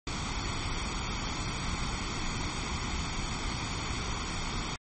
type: noise with comb filter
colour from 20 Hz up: pink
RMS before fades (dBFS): -33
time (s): 0.07-4.76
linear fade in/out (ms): 2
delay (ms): 0.88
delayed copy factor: +0.6
effects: low-pass 8000 Hz 12 dB/octave + MP3 32 kbps